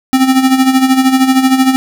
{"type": "tone with tremolo", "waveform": "square", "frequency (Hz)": 262.3, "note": "C4", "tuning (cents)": 4, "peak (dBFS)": -5, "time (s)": [0.13, 1.76], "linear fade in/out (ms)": 0, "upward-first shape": "sine", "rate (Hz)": 13, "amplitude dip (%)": 65, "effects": []}